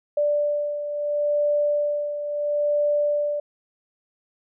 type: beating tone pair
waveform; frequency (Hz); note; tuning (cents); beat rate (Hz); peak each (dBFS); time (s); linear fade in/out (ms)
sine; 587.3 / 588.04; D5 / D5; 0 / +2; 0.74; -21 / -28; 0.17-3.4; 5
effects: none